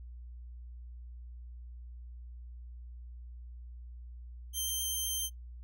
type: tone with vibrato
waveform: 10% pulse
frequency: 3136 Hz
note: G7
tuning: in tune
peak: -25 dBFS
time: 4.53-5.3 s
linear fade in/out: 50 ms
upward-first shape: triangle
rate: 7.8 Hz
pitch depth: 10 cents each way
effects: noise-tail reverb RT60 0.1 s tail -20 dB re dry + added 60 Hz sine -44 dBFS peak until 5.63 s